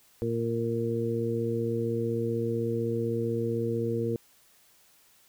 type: harmonic tone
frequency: 115.8 Hz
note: A#2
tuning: 11 cents flat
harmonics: 1 / 2 / 3 / 4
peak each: -32 / -33 / -33 / -30 dBFS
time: 0.22-4.16 s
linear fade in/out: 0 ms
effects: white hiss -61 dBFS RMS until 5.28 s